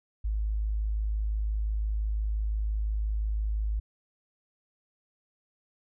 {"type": "tone", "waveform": "sine", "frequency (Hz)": 52.9, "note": "G#1", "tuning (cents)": 33, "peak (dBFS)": -26, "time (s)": [0.24, 3.8], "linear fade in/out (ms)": 10, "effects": []}